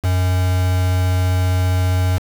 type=tone with quantisation; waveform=triangle; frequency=91.5 Hz; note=F#2; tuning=19 cents flat; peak=-12 dBFS; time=0.03-2.19 s; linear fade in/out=20 ms; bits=4; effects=none